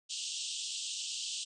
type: band-pass noise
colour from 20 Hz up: pink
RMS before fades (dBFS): -39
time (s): 0.09-1.45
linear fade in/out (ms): 20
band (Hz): 2800 to 8500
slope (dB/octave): 96
effects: none